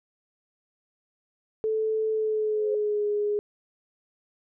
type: tone with pitch glide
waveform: sine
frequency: 437.5 to 415.1 Hz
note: A4 to G#4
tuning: -10 to -1 cents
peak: -23 dBFS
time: 1.64-3.39 s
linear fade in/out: 0 ms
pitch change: -91 cents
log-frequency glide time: 2.11-3.06 s
type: tone with exponential growth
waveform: sine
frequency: 520 Hz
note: C5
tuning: 11 cents flat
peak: -27 dBFS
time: 2.37-2.75 s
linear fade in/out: 5 ms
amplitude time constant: 82 ms
effects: none